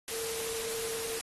sine tone in noise, 454 Hz, A#4, 46 cents flat, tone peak -37 dBFS, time 0.11-1.19 s, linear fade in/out 0 ms, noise white, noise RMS -37 dBFS, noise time 0.08-1.21 s, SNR -3 dB, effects AAC 32 kbps

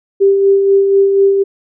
sine tone with tremolo, 393.8 Hz, G4, 8 cents sharp, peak -5 dBFS, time 0.2-1.44 s, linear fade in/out 20 ms, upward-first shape sine, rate 4.1 Hz, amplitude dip 40%, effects none

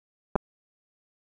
clicks, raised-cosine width 1 ms, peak -9 dBFS, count 2, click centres 0.356 / 0.361 s, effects none

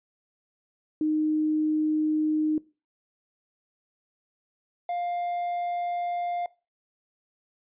sine / triangle tone pair in turn, 308.4 / 702 Hz, D#4 / F5, -15 / +9 cents, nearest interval octave + major second, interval 1424 cents, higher second, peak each -22 / -25 dBFS, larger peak first, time 1.01-2.58 / 4.89-6.46 s, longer neither, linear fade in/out 2 ms, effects noise-tail reverb RT60 0.3 s tail -21 dB re dry + resampled to 8000 Hz

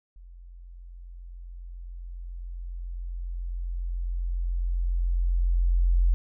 sine tone with level ramp, 43.65 Hz, F1, in tune, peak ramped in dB -44 to -17 dBFS, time 0.16-6.14 s, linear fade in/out 0 ms, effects none

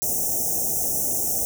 white band-stop noise, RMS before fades -24 dBFS, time 0.02-1.45 s, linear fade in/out 0 ms, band 810 to 5600 Hz, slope 96 dB/octave, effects none

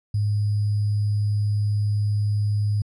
sine tone with sample-and-hold, 103.83 Hz, G#2, in tune, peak -19 dBFS, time 0.14-2.82 s, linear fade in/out 5 ms, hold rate 4900 Hz, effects resampled to 22050 Hz

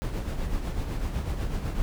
brown noise with tremolo, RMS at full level -27 dBFS, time 0.02-1.82 s, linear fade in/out 0 ms, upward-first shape triangle, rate 8 Hz, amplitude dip 55%, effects none

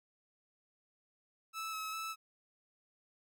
sawtooth tone with vibrato, 1300 Hz, E6, 24 cents flat, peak -35 dBFS, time 1.53-2.16 s, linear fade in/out 50 ms, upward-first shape square, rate 2.5 Hz, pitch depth 14 cents each way, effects none

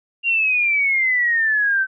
sine exponential sweep, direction down, 2794 to 1529 Hz, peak -15 dBFS, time 0.23-1.87 s, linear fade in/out 50 ms, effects none

